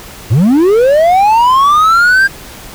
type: linear sweep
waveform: triangle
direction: up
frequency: 92.5 to 1612 Hz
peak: -3 dBFS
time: 0.3-2.28 s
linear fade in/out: 20 ms
effects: pink hiss -31 dBFS RMS until 2.74 s